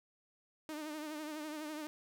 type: tone with vibrato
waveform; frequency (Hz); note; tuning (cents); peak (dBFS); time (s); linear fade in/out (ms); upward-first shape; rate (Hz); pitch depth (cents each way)
sawtooth; 305.2; D#4; -33; -37; 0.69-1.87; 0; triangle; 12; 69
effects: none